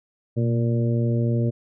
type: harmonic tone with a mistuned harmonic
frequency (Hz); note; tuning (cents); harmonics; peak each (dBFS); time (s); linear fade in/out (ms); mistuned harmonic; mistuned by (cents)
116.54; A#2; 0; 1 / 2 / 3 / 4 / 5; -20 / -26 / -30 / -32 / -34; 0.36-1.51; 20; 1; +50
effects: none